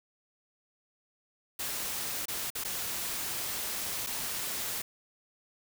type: noise with dropouts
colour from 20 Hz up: white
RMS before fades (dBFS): -35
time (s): 1.59-4.82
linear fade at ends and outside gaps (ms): 5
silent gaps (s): 2.256-2.282 / 2.503-2.551 / 2.639-2.647 / 4.065-4.069
effects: none